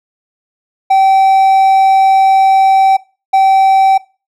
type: tone pair in turn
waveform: triangle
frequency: 772 / 772 Hz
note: G5 / G5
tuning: -27 / -27 cents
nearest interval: unison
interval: 0 cents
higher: neither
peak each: -3 dBFS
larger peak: neither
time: 0.9-2.97 / 3.33-3.98 s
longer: first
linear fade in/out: 10 ms
effects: noise-tail reverb RT60 0.3 s tail -20 dB re dry